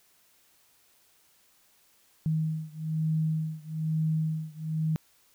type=beating tone pair; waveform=sine; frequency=157.3 / 158.4 Hz; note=D#3 / D#3; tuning=+19 / +31 cents; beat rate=1.1 Hz; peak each=-29 / -30 dBFS; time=2.26-4.96 s; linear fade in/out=0 ms; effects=white hiss -64 dBFS RMS until 5.34 s